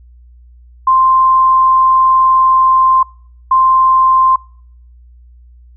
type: tone bursts at uneven times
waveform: sine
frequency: 1046.5 Hz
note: C6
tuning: in tune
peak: -6 dBFS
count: 2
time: 0.87-3.03 / 3.51-4.36 s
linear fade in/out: 5 ms
effects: noise-tail reverb RT60 0.6 s tail -26 dB re dry + added 60 Hz sine -38 dBFS peak until 5.76 s